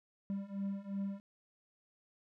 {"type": "beating tone pair", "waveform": "triangle", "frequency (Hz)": [196, 198.8], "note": ["G3", "G3"], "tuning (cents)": [0, 25], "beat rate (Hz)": 2.8, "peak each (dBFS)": [-39, -37], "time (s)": [0.3, 1.2], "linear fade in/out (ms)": 0, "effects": []}